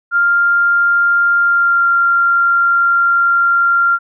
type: tone with pitch glide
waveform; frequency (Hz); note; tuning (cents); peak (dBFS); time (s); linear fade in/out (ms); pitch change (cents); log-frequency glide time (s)
sine; 1396.9 to 1385.6; F6 to F6; 0 to -14; -9; 0.11-3.99; 50; -14; 1.41-1.86
effects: none